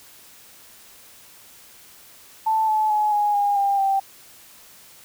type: tone with pitch steps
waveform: sine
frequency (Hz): 880 / 862.9 / 846.1 / 829.7 / 813.5 / 797.7 / 782.2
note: A5 / A5 / G#5 / G#5 / G#5 / G5 / G5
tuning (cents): 0 / -34 / +32 / -2 / -36 / +30 / -4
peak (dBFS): -17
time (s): 2.46-4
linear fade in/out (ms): 10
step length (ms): 220
effects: white hiss -48 dBFS RMS until 5.04 s